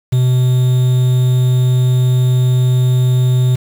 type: tone with quantisation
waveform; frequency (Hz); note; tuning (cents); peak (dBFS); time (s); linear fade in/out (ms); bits
triangle; 126.6; B2; +43; -7; 0.12-3.56; 10; 5
effects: none